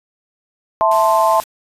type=chord; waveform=sine; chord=A minor; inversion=second; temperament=equal; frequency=659.3 / 880 / 1046.5 Hz; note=E5 / A5 / C6; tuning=0 / 0 / 0 cents; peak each=-15 dBFS; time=0.81-1.4 s; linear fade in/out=0 ms
type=noise; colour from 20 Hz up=white; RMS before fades=-32 dBFS; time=0.91-1.44 s; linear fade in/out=5 ms
effects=resampled to 32000 Hz